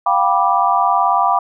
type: chord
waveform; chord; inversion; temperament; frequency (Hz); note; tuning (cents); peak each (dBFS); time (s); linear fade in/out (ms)
sine; G dominant seventh; third; just; 705.6 / 784 / 980 / 1176; F5 / G5 / B5 / D6; +18 / 0 / -14 / +2; -18 / -17 / -17 / -17; 0.06-1.39; 5
effects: none